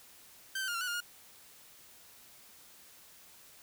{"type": "tone with pitch steps", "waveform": "sawtooth", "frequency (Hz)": [1559, 1539, 1416, 1370, 1478, 1412, 1430], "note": ["G6", "G6", "F6", "F6", "F#6", "F6", "F6"], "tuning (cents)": [-10, -32, 23, -34, -2, 19, 41], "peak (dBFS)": -30, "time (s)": [0.55, 1.005], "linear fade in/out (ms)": 5, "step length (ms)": 65, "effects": ["white hiss -57 dBFS RMS until 3.62 s"]}